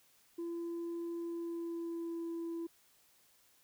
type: tone with pitch glide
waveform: sine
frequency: 339.2 to 334.5 Hz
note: E4 to E4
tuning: +50 to +25 cents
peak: -35 dBFS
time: 0.38-2.67 s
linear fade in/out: 10 ms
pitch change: -25 cents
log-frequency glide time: 1.16-2.26 s
effects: tanh soft clip ceiling -36 dBFS + white hiss -68 dBFS RMS until 3.63 s